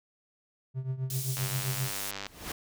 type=tone with tremolo; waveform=triangle; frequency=130.81 Hz; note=C3; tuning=in tune; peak=-25 dBFS; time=0.74-1.92 s; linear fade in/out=50 ms; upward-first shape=triangle; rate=7.6 Hz; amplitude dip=85%
type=high-pass noise; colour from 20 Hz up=pink; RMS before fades=-37 dBFS; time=1.1-2.11 s; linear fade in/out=2 ms; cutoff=6300 Hz; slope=12 dB/octave
type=click train; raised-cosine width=0.2 ms; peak=-19 dBFS; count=90; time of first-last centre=1.37-2.266 s; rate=99.3 Hz
type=noise with exponential growth; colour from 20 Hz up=pink; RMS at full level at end=-33 dBFS; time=2.16-2.52 s; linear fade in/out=5 ms; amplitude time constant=78 ms
effects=none